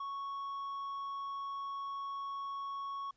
triangle tone, 1108.7 Hz, C#6, in tune, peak -36 dBFS, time 0-3.11 s, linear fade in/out 5 ms, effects pink hiss -75 dBFS RMS until 3.16 s + resampled to 16000 Hz

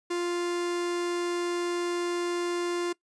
45% pulse tone, 349.2 Hz, F4, in tune, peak -27 dBFS, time 0.1-2.93 s, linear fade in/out 10 ms, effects noise-tail reverb RT60 0.1 s tail -21 dB re dry + resampled to 22050 Hz

